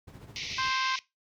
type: noise with tremolo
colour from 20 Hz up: brown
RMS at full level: -40 dBFS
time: 0.07-0.71 s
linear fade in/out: 10 ms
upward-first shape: sine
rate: 14 Hz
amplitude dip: 55%
type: band-pass noise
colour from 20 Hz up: pink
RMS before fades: -37 dBFS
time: 0.36-0.99 s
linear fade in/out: 0 ms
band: 2000 to 6100 Hz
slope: 96 dB/octave
type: harmonic tone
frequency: 523.3 Hz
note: C5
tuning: in tune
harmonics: 2 / 3 / 4 / 5 / 6 / 7 / 8 / 9 / 10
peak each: -30 / -34 / -36 / -38 / -40 / -41 / -42 / -43 / -44 dBFS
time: 0.58-0.96 s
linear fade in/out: 5 ms
effects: noise-tail reverb RT60 0.2 s tail -19 dB re dry + high-pass 80 Hz 12 dB/octave